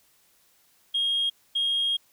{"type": "tone bursts at uneven times", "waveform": "sine", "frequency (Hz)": 3253, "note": "G#7", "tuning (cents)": -37, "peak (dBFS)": -21, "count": 2, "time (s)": [[0.94, 1.3], [1.55, 1.97]], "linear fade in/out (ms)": 10, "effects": ["tanh soft clip ceiling -19 dBFS", "white hiss -63 dBFS RMS until 2.12 s"]}